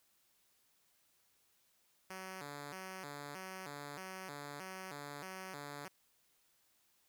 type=tone with vibrato; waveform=5% pulse; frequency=164.81 Hz; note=E3; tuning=in tune; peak=-34 dBFS; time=2.1-5.88 s; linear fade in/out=2 ms; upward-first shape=square; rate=1.6 Hz; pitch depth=230 cents each way; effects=white hiss -74 dBFS RMS until 7.08 s